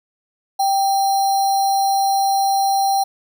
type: tone with sample-and-hold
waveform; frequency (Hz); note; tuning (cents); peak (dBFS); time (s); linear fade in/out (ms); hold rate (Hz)
sine; 784; G5; 0; -14; 0.59-3.04; 10; 4900
effects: none